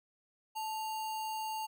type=tone with sample-and-hold; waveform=sine; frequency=876 Hz; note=A5; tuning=8 cents flat; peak=-35 dBFS; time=0.55-1.67 s; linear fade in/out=20 ms; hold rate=3675 Hz; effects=none